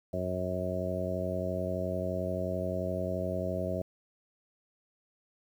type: harmonic tone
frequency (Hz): 91.5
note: F#2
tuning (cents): -19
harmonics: 1 / 2 / 3 / 4 / 5 / 6 / 7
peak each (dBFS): -37 / -37 / -42 / -40 / -43 / -37 / -35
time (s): 0.13-3.82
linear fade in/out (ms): 5
effects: 10-bit